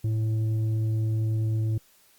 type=tone with tanh clipping; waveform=triangle; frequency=110 Hz; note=A2; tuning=in tune; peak=-24 dBFS; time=0.04-1.78 s; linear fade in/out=5 ms; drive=10 dB; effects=white hiss -60 dBFS RMS until 2.18 s + Opus 48 kbps